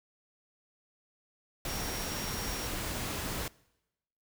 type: tone in noise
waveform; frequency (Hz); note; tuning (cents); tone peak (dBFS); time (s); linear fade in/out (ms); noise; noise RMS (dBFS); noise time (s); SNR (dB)
sine; 5600; F8; +4; -43; 1.68-2.67; 2; pink; -36; 1.65-3.48; -10
effects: noise-tail reverb RT60 0.9 s tail -23 dB re dry